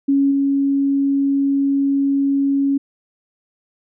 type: tone with level steps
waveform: sine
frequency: 277.2 Hz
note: C#4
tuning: in tune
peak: -12 / -14 dBFS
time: 0.08-2.78 s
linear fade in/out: 10 ms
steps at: 0.31 s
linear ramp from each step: 5 ms
effects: none